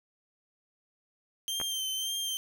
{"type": "tone with vibrato", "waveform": "sawtooth", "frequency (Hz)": 3136, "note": "G7", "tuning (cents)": 0, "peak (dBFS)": -28, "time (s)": [1.48, 2.37], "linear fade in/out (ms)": 0, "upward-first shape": "sine", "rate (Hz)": 1.8, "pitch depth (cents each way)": 34}
{"type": "clicks", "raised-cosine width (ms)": 0.5, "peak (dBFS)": -22, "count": 2, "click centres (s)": [1.601, 1.614]}
{"effects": []}